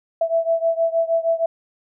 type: beating tone pair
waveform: sine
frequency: 659.3 / 665.7 Hz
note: E5 / E5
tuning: 0 / +17 cents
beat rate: 6.4 Hz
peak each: -19 / -21 dBFS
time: 0.21-1.46 s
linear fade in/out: 5 ms
effects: none